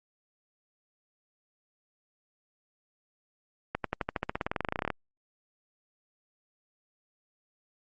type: accelerating click train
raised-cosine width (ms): 0.5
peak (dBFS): -14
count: 23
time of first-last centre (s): 3.75-4.903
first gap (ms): 93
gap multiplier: 0.94
effects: Opus 48 kbps